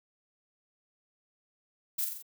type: noise with echo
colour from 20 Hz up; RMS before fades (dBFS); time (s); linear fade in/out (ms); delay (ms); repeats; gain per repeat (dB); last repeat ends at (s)
violet; -31; 1.98-2.05; 10; 44; 4; -4; 2.226
effects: none

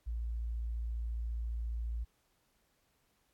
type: tone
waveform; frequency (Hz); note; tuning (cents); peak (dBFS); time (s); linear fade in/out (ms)
sine; 57.3; A#1; -29; -34; 0.06-2.05; 20
effects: pink hiss -75 dBFS RMS until 3.33 s + AAC 64 kbps

